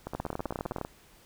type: two click trains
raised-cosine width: 1 ms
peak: -18 / -21 dBFS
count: 14 / 13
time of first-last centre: 0.15-0.813 / 0.07-0.849 s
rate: 19.6 / 15.4 Hz
effects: pink hiss -58 dBFS RMS until 1.25 s